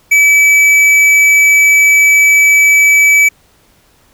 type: tone with tanh clipping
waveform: sine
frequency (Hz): 2297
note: D7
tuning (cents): -39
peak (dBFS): -6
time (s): 0.11-3.29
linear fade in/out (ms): 10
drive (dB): 11
effects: pink hiss -50 dBFS RMS until 4.13 s